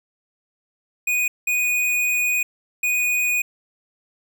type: tone bursts at uneven times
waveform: square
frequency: 2474 Hz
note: D#7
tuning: 10 cents flat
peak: -19 dBFS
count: 3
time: 1.07-1.28 / 1.47-2.43 / 2.83-3.42 s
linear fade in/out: 5 ms
effects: 10-bit